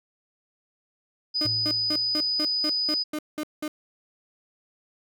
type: tone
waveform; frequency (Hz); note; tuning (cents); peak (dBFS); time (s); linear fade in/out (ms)
sine; 4978; D#8; 0; -23; 1.34-3.04; 20
type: tone bursts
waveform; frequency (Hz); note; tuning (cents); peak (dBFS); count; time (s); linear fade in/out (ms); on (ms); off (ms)
35% pulse; 303.9; D#4; -41; -26; 10; 1.41-3.68; 2; 56; 190
type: tone with exponential decay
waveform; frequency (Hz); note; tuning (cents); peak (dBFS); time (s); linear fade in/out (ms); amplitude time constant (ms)
triangle; 110; A2; 0; -28; 1.45-2.6; 5; 250
effects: none